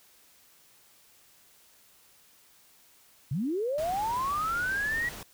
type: linear sweep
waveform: sine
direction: up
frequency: 117.3 to 1940 Hz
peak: -27 dBFS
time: 3.31-5.09 s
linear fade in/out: 5 ms
type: noise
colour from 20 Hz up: pink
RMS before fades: -42 dBFS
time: 3.78-5.23 s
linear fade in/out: 2 ms
effects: white hiss -60 dBFS RMS until 5.33 s